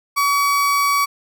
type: tone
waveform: 35% pulse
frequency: 1135 Hz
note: C#6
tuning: 41 cents sharp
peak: -13 dBFS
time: 0.16-1.06 s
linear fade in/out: 20 ms
effects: none